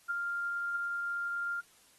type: tone with ADSR envelope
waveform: sine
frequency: 1396.9 Hz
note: F6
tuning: in tune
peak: -28 dBFS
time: 0.08-1.63 s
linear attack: 26 ms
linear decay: 14 ms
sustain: -4 dB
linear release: 45 ms
effects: white hiss -63 dBFS RMS until 1.98 s + AAC 32 kbps